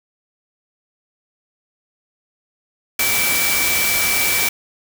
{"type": "tone in noise", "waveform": "sine", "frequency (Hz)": 2314, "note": "D7", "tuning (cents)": -26, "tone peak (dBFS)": -20, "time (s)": [2.99, 4.49], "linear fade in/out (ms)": 5, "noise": "white", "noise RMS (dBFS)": -19, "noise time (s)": [2.99, 4.49], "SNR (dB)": -4, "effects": []}